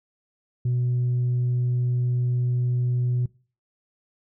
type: tone with tanh clipping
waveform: sine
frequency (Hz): 123.47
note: B2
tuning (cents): 0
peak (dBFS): -21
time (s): 0.65-3.26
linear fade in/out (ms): 5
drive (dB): 1
effects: noise-tail reverb RT60 0.4 s tail -23 dB re dry